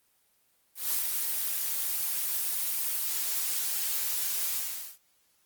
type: noise with ADSR envelope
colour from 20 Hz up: blue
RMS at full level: -27 dBFS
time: 0.75-4.98 s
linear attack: 170 ms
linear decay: 100 ms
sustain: -3 dB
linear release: 450 ms
effects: white hiss -69 dBFS RMS until 5.45 s + Opus 24 kbps